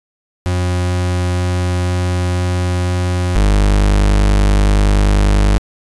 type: tone pair in turn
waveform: 40% pulse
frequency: 89.8 / 50.4 Hz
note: F2 / G1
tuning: +49 / +49 cents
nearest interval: minor seventh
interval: 1000 cents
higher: first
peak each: -13 / -8 dBFS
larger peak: second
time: 0.46-3.36 / 3.36-5.58 s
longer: first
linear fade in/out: 0 ms
effects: resampled to 24000 Hz